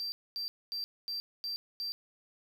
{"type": "tone bursts", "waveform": "triangle", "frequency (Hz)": 4699, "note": "D8", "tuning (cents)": 0, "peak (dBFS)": -33, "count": 6, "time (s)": [0, 1.92], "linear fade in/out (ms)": 0, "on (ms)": 120, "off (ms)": 240, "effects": ["10-bit"]}